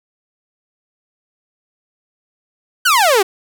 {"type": "exponential sweep", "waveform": "sawtooth", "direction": "down", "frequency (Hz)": [1568, 363.7], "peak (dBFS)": -6, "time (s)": [2.85, 3.23], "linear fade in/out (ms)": 10, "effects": []}